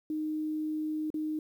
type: tone with dropouts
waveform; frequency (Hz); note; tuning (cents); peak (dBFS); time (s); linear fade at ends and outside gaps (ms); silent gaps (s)
sine; 308.9; D#4; -12; -30; 0.1-1.39; 2; 1.103-1.142
effects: 10-bit